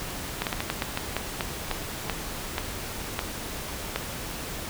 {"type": "slowing click train", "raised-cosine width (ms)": 0.3, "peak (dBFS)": -10, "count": 14, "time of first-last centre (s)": [0.42, 3.96], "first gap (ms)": 48, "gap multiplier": 1.26, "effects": ["pink hiss -35 dBFS RMS until 4.69 s"]}